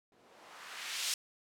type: noise with low-pass filter sweep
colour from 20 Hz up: violet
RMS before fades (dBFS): -42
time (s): 0.12-1.14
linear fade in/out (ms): 2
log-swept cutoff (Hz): 300 to 5200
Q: 0.92
effects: none